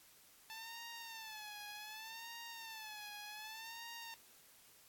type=tone with vibrato; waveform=10% pulse; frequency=880 Hz; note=A5; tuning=in tune; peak=-39 dBFS; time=0.5-4.14 s; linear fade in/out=0 ms; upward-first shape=sine; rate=0.66 Hz; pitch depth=100 cents each way; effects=white hiss -64 dBFS RMS until 4.88 s + AAC 64 kbps